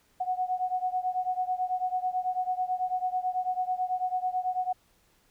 sine beating tone pair, 733 / 742.1 Hz, F#5 / F#5, -16 / +5 cents, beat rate 9.1 Hz, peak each -29 / -31 dBFS, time 0.2-4.73 s, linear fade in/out 10 ms, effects pink hiss -66 dBFS RMS until 5.3 s

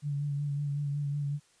sine tone with vibrato, 143.9 Hz, D3, 35 cents flat, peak -29 dBFS, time 0.02-1.4 s, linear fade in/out 50 ms, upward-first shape sine, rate 5.4 Hz, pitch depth 30 cents each way, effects white hiss -65 dBFS RMS until 1.6 s + resampled to 22050 Hz

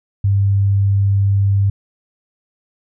sine tone, 99.2 Hz, G2, 21 cents sharp, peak -11 dBFS, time 0.24-1.7 s, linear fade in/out 5 ms, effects none

